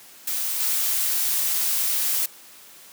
blue noise with level steps, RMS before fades -26 / -23 dBFS, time 0.27-2.26 s, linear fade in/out 5 ms, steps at 0.6 s, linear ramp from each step 5 ms, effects white hiss -47 dBFS RMS until 2.92 s + high-pass 150 Hz 12 dB/octave

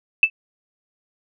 sine tone with exponential decay, 2637 Hz, E7, in tune, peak -5 dBFS, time 0.23-0.3 s, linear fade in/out 2 ms, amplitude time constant 15 ms, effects none

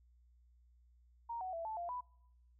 sine tone with pitch steps, 933 / 745 / 666 / 875 / 693 / 991 Hz, A#5 / F#5 / E5 / A5 / F5 / B5, +1 / +12 / +18 / -10 / -14 / +6 cents, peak -39 dBFS, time 1.29-2.01 s, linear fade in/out 10 ms, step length 120 ms, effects noise-tail reverb RT60 0.8 s tail -25 dB re dry + added 60 Hz sine -64 dBFS peak until 2.59 s

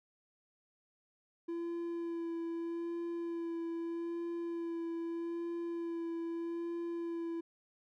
triangle tone with vibrato, 337.1 Hz, E4, 39 cents sharp, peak -34 dBFS, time 1.48-7.41 s, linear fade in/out 10 ms, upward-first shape sine, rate 0.8 Hz, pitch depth 17 cents each way, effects none

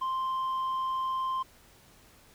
sine tone with tanh clipping, 1046.5 Hz, C6, in tune, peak -29 dBFS, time 0.01-1.43 s, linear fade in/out 10 ms, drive 3 dB, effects pink hiss -58 dBFS RMS until 2.34 s

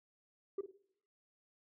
sine tone with echo, 392 Hz, G4, in tune, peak -32 dBFS, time 0.58-0.61 s, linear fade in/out 5 ms, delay 52 ms, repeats 2, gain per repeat -11 dB, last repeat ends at 0.714 s, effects noise-tail reverb RT60 0.7 s tail -20 dB re dry + tanh soft clip ceiling -33 dBFS

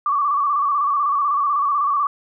sine tone with vibrato, 1149 Hz, D6, 38 cents flat, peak -16 dBFS, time 0.06-2.07 s, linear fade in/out 2 ms, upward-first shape square, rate 16 Hz, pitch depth 54 cents each way, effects none

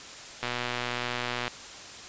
click train, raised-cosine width 0.3 ms, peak -14 dBFS, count 129, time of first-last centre 0.43-1.479 s, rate 122 Hz, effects white hiss -43 dBFS RMS until 2.08 s + resampled to 16000 Hz

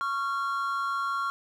triangle tone pair together, 1105 / 1379.2 Hz, C#6 / F6, -6 / -22 cents, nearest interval major third, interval 384 cents, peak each -28 dBFS, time 0.01-1.3 s, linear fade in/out 0 ms, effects none

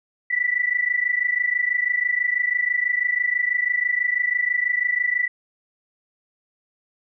sine tone pair together, 1954.9 / 1981 Hz, B6 / B6, -18 / +5 cents, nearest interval unison, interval 23 cents, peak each -22 dBFS, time 0.3-5.28 s, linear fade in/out 10 ms, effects none

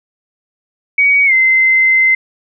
sine tone with pitch glide, 2255 to 2068 Hz, C#7 to C7, +29 to -21 cents, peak -7 dBFS, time 0.98-2.15 s, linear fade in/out 5 ms, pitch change -150 cents, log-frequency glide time 1.25-1.33 s, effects none

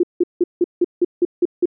sine tone bursts, 351.5 Hz, F4, 11 cents sharp, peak -11 dBFS, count 9, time 0-1.657 s, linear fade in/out 5 ms, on 33 ms, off 170 ms, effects none

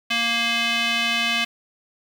square tone with band-pass filter, 233.1 Hz, A#3, in tune, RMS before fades -22 dBFS, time 0.1-1.45 s, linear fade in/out 10 ms, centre 2800 Hz, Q 2.4, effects 7-bit

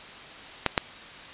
clicks, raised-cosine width 0.3 ms, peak -4 dBFS, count 2, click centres 0.663 / 0.778 s, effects white hiss -43 dBFS RMS until 1.33 s + resampled to 8000 Hz

